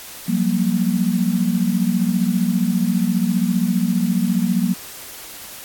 sine tone cluster, 178.9 / 193.8 / 234.6 Hz, F3 / G3 / A#3, +42 / -20 / +11 cents, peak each -20 dBFS, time 0.28-4.74 s, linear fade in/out 10 ms, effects white hiss -36 dBFS RMS until 5.64 s + AAC 64 kbps

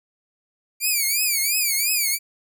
5% pulse tone with vibrato, 2338 Hz, D7, 8 cents flat, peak -10 dBFS, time 0.8-2.19 s, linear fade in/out 50 ms, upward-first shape triangle, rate 2.9 Hz, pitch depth 170 cents each way, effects none

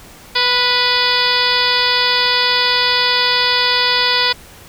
harmonic tone with a mistuned harmonic, 493.9 Hz, B4, in tune, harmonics 1 / 2 / 3 / 4 / 5 / 6 / 7 / 8 / 9 / 10, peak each -25 / -20 / -22 / -21 / -23 / -25 / -19 / -23 / -20 / -21 dBFS, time 0.35-4.33 s, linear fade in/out 10 ms, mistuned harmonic 3, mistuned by -17 cents, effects pink hiss -40 dBFS RMS until 4.68 s

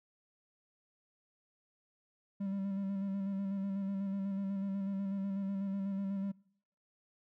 triangle tone with vibrato, 196 Hz, G3, in tune, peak -32 dBFS, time 2.4-6.32 s, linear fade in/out 10 ms, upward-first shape square, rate 8.1 Hz, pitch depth 26 cents each way, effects noise-tail reverb RT60 0.7 s tail -25 dB re dry

